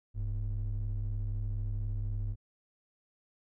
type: ring-modulated tone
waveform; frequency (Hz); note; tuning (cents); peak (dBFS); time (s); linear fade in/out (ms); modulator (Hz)
triangle; 70.5; C#2; +30; -25; 0.14-2.36; 50; 32
effects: tanh soft clip ceiling -25 dBFS